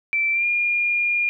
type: tone with pitch glide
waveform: sine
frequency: 2334 to 2416 Hz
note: D7 to D7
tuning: -11 to +48 cents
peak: -18 dBFS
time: 0.13-1.29 s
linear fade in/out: 0 ms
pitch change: +59 cents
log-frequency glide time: 0.32-0.46 s
effects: none